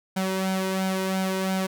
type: tone with flanger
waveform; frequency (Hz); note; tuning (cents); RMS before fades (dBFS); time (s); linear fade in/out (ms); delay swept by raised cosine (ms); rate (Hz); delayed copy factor
sawtooth; 189.5; F#3; +42; -26; 0.16-1.67; 10; 1.3 to 2.05; 2.9; +0.6
effects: none